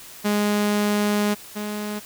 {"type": "tone pair in turn", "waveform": "sawtooth", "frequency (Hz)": [207.4, 209.3], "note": ["G#3", "G#3"], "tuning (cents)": [-2, 14], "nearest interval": "unison", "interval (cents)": 16, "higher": "second", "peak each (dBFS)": [-15, -23], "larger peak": "first", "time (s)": [[0.24, 1.35], [1.55, 2]], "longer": "first", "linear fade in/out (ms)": 20, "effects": ["white hiss -42 dBFS RMS until 2.05 s"]}